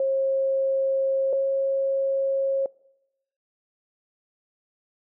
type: tone pair in turn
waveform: sine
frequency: 538 / 542.4 Hz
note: C5 / C#5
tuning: +48 / -38 cents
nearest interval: unison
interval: 14 cents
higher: second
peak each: -20 / -20 dBFS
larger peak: neither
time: 0-1.33 / 1.33-2.66 s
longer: neither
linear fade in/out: 2 ms
effects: noise-tail reverb RT60 0.9 s tail -24 dB re dry